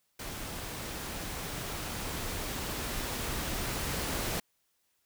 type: noise with level ramp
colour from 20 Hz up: pink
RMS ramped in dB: -40 to -33 dBFS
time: 0.19-4.4 s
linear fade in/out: 5 ms
effects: white hiss -75 dBFS RMS until 5.05 s